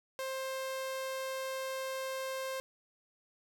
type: tone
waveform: sawtooth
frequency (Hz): 528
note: C5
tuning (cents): +16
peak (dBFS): -32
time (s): 0.19-2.6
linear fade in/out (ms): 0
effects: none